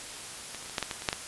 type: clicks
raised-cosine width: 0.2 ms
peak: -20 / -26 / -26 / -24 / -10 / -12 / -15 / -21 / -7 / -12 dBFS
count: 10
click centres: 0.547 / 0.626 / 0.66 / 0.697 / 0.782 / 0.827 / 0.912 / 1.021 / 1.088 / 1.129 s
effects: white hiss -41 dBFS RMS until 1.27 s + resampled to 24000 Hz